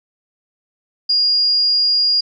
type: tone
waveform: sine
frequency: 4844 Hz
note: D#8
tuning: 47 cents flat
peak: -12 dBFS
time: 1.09-2.21 s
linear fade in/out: 10 ms
effects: none